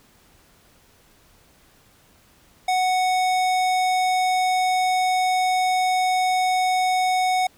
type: tone with hard clipping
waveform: sine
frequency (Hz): 740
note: F#5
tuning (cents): 0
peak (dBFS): -20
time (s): 2.68-7.47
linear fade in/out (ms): 5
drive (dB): 18
effects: pink hiss -56 dBFS RMS until 7.57 s